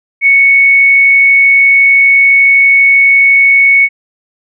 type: tone with frequency modulation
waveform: sine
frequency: 2217 Hz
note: C#7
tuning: in tune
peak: -3 dBFS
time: 0.21-3.89 s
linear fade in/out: 50 ms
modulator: 53.4 Hz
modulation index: 0.22
effects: none